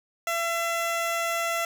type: tone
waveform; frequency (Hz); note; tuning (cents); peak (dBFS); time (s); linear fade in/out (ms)
15% pulse; 674; E5; +38; -19; 0.27-1.65; 2
effects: none